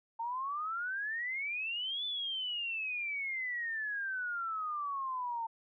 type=exponential two-way sweep; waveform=sine; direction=up then down; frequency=901 to 3520 to 901 Hz; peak=-34 dBFS; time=0.19-5.47 s; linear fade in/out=10 ms; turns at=2.05 s; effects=none